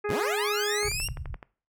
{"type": "harmonic tone", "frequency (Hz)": 415.3, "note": "G#4", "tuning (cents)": 0, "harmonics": [1, 2, 3, 4, 5, 6], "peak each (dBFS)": [-28, -39, -37, -38, -43, -44], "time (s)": [0.04, 0.89], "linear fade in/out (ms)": 10}
{"type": "linear sweep", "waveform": "15% pulse", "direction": "up", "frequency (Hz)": [61.74, 2840], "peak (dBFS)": -22, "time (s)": [0.09, 1.08], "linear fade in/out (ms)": 5}
{"type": "click train", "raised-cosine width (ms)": 0.5, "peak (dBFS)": -26, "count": 8, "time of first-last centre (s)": [0.83, 1.428], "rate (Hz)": 11.7}
{"type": "low-pass noise", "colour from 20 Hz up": "pink", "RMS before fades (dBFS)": -36, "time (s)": [0.84, 1.36], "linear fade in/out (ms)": 10, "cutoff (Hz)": 150, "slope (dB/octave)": 96}
{"effects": ["noise-tail reverb RT60 0.4 s tail -21 dB re dry"]}